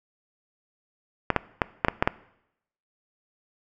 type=clicks; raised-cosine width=0.5 ms; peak=-4 dBFS; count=7; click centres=1.303 / 1.363 / 1.618 / 1.848 / 1.884 / 2.025 / 2.075 s; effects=noise-tail reverb RT60 0.8 s tail -20 dB re dry